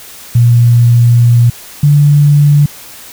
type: tone pair in turn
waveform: sine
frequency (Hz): 119.2 / 145.64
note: A#2 / D3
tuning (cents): +39 / -14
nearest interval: minor third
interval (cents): 347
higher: second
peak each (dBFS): -3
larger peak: neither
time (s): 0.35-1.5 / 1.83-2.66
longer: first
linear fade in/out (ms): 5
effects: white hiss -32 dBFS RMS until 3.12 s